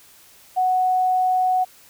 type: tone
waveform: sine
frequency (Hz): 740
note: F#5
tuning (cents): 0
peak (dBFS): -16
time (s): 0.56-1.65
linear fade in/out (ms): 20
effects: white hiss -50 dBFS RMS until 1.89 s